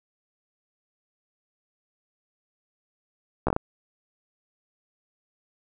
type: slowing click train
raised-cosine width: 1 ms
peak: -9 dBFS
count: 5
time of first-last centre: 3.47-3.564 s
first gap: 14 ms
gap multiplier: 1.36
effects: none